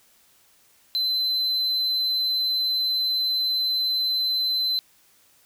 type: tone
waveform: triangle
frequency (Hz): 4055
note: B7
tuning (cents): +45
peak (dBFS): -20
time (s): 0.95-4.79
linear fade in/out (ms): 0
effects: white hiss -59 dBFS RMS until 5.45 s